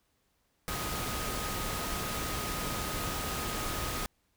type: tone in noise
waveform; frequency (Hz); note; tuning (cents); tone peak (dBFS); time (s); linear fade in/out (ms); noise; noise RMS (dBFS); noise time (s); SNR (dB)
sine; 1253; D#6; +12; -41; 0.68-4.06; 0; pink; -35; 0.68-4.06; -9
effects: pink hiss -74 dBFS RMS until 4.36 s